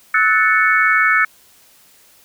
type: chord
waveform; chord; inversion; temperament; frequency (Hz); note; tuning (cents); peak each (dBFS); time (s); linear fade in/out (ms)
sine; F# minor seventh; third; equal with one note detuned; 1298.9 / 1480 / 1760 / 2217; E6 / F#6 / A6 / C#7; -26 / 0 / 0 / 0; -17 / -17 / -16 / -17; 0.14-1.25; 5
effects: white hiss -50 dBFS RMS until 2.24 s